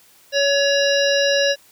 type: harmonic tone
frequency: 562 Hz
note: C#5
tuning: 24 cents sharp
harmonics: 1 / 3 / 5 / 7 / 9 / 10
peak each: -17 / -22 / -24 / -25 / -27 / -27 dBFS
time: 0.32-1.56 s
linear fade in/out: 50 ms
effects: white hiss -52 dBFS RMS until 1.71 s + high-pass 60 Hz 12 dB/octave